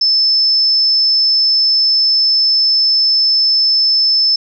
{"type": "tone", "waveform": "sine", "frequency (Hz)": 5260, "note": "E8", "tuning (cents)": -5, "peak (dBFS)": -9, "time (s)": [0.01, 4.36], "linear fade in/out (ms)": 5, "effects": []}